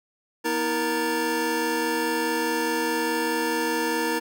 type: tone cluster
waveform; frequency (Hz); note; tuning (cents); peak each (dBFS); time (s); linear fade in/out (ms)
square; 242.8 / 321.6 / 470.1 / 920 / 1743; B3 / E4 / A#4 / A#5 / A6; -29 / -43 / +15 / -23 / -17; -35 / -29 / -29 / -30 / -32; 0.44-4.2; 20
effects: none